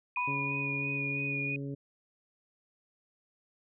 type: tone with vibrato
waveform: sine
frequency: 2461 Hz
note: D#7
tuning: 20 cents flat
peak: -32 dBFS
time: 0.16-1.56 s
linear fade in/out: 2 ms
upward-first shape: sine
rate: 3 Hz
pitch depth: 17 cents each way
type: tone with exponential decay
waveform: sine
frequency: 987.8 Hz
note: B5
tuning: in tune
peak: -30 dBFS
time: 0.17-1.51 s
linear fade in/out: 2 ms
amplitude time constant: 290 ms
type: harmonic tone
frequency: 139.5 Hz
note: C#3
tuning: 11 cents sharp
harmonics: 1 / 2 / 3 / 4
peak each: -37 / -39 / -44 / -51 dBFS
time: 0.27-1.75 s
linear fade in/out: 10 ms
effects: none